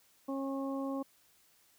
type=harmonic tone; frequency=272 Hz; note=C#4; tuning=33 cents flat; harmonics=1 / 2 / 3 / 4; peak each=-35 / -40 / -47 / -45 dBFS; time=0.28-1.03 s; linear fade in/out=10 ms; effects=white hiss -67 dBFS RMS until 1.78 s